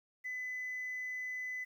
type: tone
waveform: sine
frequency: 2008 Hz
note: B6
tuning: 28 cents sharp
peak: -36 dBFS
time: 0.24-1.65 s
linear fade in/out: 20 ms
effects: tanh soft clip ceiling -34 dBFS + 11-bit